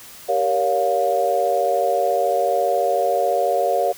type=chord; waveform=sine; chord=G half-diminished seventh; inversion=none; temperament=just; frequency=392 / 470.4 / 564.5 / 705.6 Hz; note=G4 / Bb4 / Db5 / F5; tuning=0 / +16 / +31 / +18 cents; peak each=-26 / -23 / -21 / -20 dBFS; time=0.28-3.93 s; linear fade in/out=20 ms; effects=white hiss -41 dBFS RMS until 3.97 s